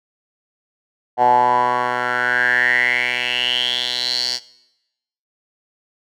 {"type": "tone with band-pass filter sweep", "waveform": "10% pulse", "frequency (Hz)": 123.47, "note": "B2", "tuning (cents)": 0, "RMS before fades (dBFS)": -18, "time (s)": [1.17, 4.4], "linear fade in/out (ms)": 50, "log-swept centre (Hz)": [790, 4900], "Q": 7.9, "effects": ["noise-tail reverb RT60 0.9 s tail -20 dB re dry"]}